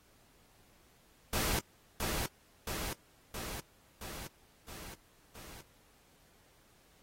pink noise with echo, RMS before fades -33 dBFS, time 1.33-1.59 s, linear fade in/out 2 ms, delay 670 ms, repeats 6, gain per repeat -3 dB, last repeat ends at 5.61 s, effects pink hiss -66 dBFS RMS until 7.02 s + AAC 48 kbps

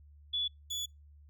sine / 30% pulse tone pair in turn, 3429 / 3429 Hz, A7 / A7, -45 / -45 cents, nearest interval unison, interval 0 cents, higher neither, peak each -30 / -32 dBFS, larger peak first, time 0.33-0.48 / 0.7-0.86 s, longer second, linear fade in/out 10 ms, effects noise-tail reverb RT60 0.2 s tail -26 dB re dry + added 73 Hz sine -54 dBFS peak until 1.29 s

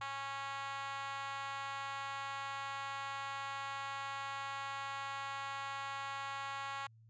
5% pulse tone with high-pass filter, 275.4 Hz, C#4, 11 cents flat, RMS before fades -42 dBFS, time 0.01-6.87 s, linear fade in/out 5 ms, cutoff 950 Hz, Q 4.2, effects added 112 Hz sine -59 dBFS peak until 7.09 s + resampled to 16000 Hz

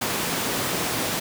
pink high-pass noise, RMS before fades -26 dBFS, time 0.01-1.2 s, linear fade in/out 10 ms, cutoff 150 Hz, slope 12 dB/octave, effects none

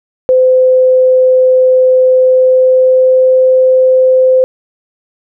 sine tone with pitch glide, 513 to 516 Hz, C5 to C5, -34 to -24 cents, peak -4 dBFS, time 0.29-4.44 s, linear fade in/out 0 ms, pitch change +10 cents, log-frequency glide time 2.11-3.37 s, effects none

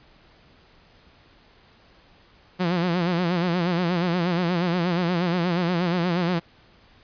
sawtooth tone with vibrato, 175 Hz, F3, 4 cents sharp, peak -17 dBFS, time 2.59-6.4 s, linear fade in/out 20 ms, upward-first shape sine, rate 8.4 Hz, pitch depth 91 cents each way, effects pink hiss -55 dBFS RMS until 7.03 s + resampled to 11025 Hz

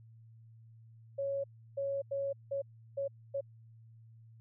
sine tone bursts at uneven times, 554 Hz, C#5, 1 cent flat, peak -32 dBFS, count 6, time 1.18-1.44 / 1.77-2.02 / 2.11-2.33 / 2.51-2.62 / 2.97-3.08 / 3.34-3.41 s, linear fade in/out 10 ms, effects added 113 Hz sine -54 dBFS peak until 4.4 s

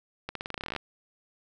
accelerating click train, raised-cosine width 0.3 ms, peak -18 dBFS, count 16, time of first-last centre 0.29-0.763 s, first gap 63 ms, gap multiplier 0.89, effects none

